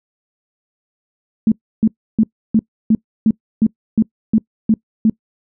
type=tone bursts; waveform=sine; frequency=220 Hz; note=A3; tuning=in tune; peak=-8 dBFS; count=11; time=1.47-5.098 s; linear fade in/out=2 ms; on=48 ms; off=310 ms; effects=noise-tail reverb RT60 0.1 s tail -24 dB re dry